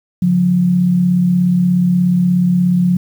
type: tone pair together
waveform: sine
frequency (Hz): 142.64 / 179.4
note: C#3 / F3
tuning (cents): +50 / +47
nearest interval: major third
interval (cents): 397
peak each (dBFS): -20 / -10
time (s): 0.22-2.97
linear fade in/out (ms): 5
effects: 7-bit

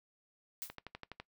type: noise with exponential decay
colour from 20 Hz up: blue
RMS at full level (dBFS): -37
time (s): 0.62-0.75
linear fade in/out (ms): 0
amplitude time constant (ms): 28
type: click train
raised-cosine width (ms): 0.3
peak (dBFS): -28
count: 7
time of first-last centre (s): 0.7-1.2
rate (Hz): 12
effects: noise-tail reverb RT60 0.1 s tail -20 dB re dry

